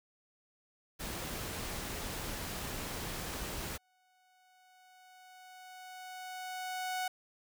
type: noise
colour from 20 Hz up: pink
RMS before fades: -40 dBFS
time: 0.99-3.78 s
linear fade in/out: 20 ms
type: tone with exponential growth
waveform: sawtooth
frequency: 740 Hz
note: F#5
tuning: in tune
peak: -29 dBFS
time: 3.72-7.08 s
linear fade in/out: 5 ms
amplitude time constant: 730 ms
effects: none

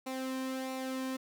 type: tone with flanger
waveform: sawtooth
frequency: 261.6 Hz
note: C4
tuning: in tune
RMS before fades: -37 dBFS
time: 0.06-1.17 s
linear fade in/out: 10 ms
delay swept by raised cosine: 0.61 to 1.46 ms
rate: 1.5 Hz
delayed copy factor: -0.55
effects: none

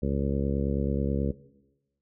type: harmonic tone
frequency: 69.3 Hz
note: C#2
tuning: in tune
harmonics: 1 / 2 / 3 / 4 / 5 / 6 / 7 / 8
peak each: -30 / -31 / -30 / -35 / -38 / -36 / -36 / -40 dBFS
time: 0.02-1.32 s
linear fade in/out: 10 ms
effects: noise-tail reverb RT60 1.0 s tail -18 dB re dry

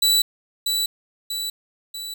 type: tone with echo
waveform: sawtooth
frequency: 3951 Hz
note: B7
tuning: in tune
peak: -12 dBFS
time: 0.02-0.22 s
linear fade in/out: 5 ms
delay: 640 ms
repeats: 3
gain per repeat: -5 dB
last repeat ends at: 2.14 s
effects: none

